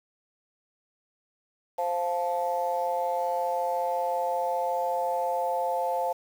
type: chord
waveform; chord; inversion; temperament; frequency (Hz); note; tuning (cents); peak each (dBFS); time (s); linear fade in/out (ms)
sine; F major; second; just; 523.8 / 698.5 / 873.1; C5 / F5 / A5; +2 / 0 / -14; -29; 1.78-6.13; 10
effects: tanh soft clip ceiling -16 dBFS + 8-bit